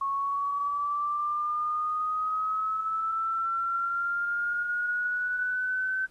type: linear sweep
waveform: sine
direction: up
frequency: 1097 to 1534 Hz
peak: -26 dBFS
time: 0.01-6.06 s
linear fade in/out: 5 ms
effects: pink hiss -64 dBFS RMS until 6.1 s + AAC 32 kbps